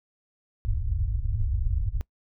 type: low-pass noise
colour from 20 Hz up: pink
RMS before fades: -26 dBFS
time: 0.65-2.01 s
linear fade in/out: 0 ms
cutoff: 110 Hz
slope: 96 dB/octave
effects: noise-tail reverb RT60 0.1 s tail -23 dB re dry